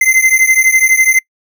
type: beating tone pair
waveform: square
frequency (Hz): 2062 / 2074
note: C7 / C7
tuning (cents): -26 / -16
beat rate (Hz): 12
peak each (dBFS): -11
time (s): 0.01-1.19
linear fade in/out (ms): 5
effects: noise-tail reverb RT60 0.1 s tail -26 dB re dry